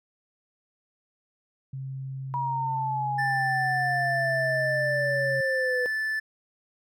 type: tone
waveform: sine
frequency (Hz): 133.7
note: C3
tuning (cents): +38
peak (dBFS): -32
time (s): 1.73-5.41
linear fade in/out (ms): 5
type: exponential sweep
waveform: sine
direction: down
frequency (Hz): 967 to 493.9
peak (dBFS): -26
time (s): 2.34-5.86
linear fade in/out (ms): 0
type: tone with pitch glide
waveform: triangle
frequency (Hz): 1768 to 1752.7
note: A6 to A6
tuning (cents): +8 to -7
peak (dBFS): -24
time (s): 3.18-6.2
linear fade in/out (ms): 10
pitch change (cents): -15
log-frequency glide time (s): 5.56-5.75
effects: none